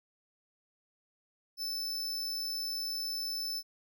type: tone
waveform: 45% pulse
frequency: 5274 Hz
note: E8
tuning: in tune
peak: -34 dBFS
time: 1.57-3.63 s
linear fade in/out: 50 ms
effects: none